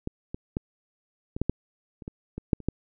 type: clicks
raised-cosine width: 3 ms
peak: -17 / -20 / -14 / -20 / -11 / -10 / -29 / -22 / -21 / -7 / -29 / -12 dBFS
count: 12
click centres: 0.074 / 0.345 / 0.569 / 1.365 / 1.416 / 1.496 / 2.022 / 2.079 / 2.38 / 2.532 / 2.603 / 2.686 s
effects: none